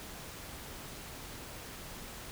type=silence; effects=pink hiss -46 dBFS RMS until 2.31 s